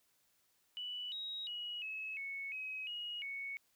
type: tone with pitch steps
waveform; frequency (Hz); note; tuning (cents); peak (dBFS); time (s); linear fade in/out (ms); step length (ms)
sine; 2962 / 3805 / 2907 / 2581 / 2209 / 2541 / 2888 / 2218; F#7 / A#7 / F#7 / E7 / C#7 / D#7 / F#7 / C#7; +1 / +35 / -31 / -37 / -7 / +36 / -43 / 0; -40; 0.77-3.57; 0; 350
effects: white hiss -75 dBFS RMS until 3.75 s